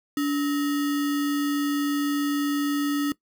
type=tone with sample-and-hold; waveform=sine; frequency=288.2 Hz; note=D4; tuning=33 cents flat; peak=-21 dBFS; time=0.17-3.12 s; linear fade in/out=2 ms; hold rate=1575 Hz; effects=noise-tail reverb RT60 0.1 s tail -19 dB re dry